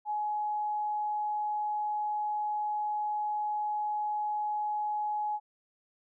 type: tone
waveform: sine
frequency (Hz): 842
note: G#5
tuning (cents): +24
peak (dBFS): -29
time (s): 0.05-5.4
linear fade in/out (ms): 50
effects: none